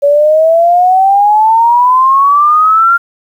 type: exponential sweep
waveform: sine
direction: up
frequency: 564 to 1400 Hz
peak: -4 dBFS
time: 0.02-2.98 s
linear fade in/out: 20 ms
effects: 7-bit